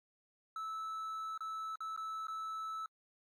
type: tone with dropouts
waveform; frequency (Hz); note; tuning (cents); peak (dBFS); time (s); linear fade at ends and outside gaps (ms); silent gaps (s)
triangle; 1309; E6; -13; -37; 0.56-2.86; 2; 1.377-1.406 / 1.757-1.805 / 1.964-1.975 / 2.27-2.282
effects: AAC 64 kbps